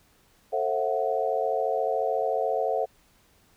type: chord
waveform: sine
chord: F# half-diminished seventh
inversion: first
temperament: just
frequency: 444 / 532.8 / 666 / 740 Hz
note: A4 / C5 / E5 / F#5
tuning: +16 / +31 / +18 / 0 cents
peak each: -29 dBFS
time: 0.52-2.86 s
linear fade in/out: 20 ms
effects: pink hiss -62 dBFS RMS until 3.56 s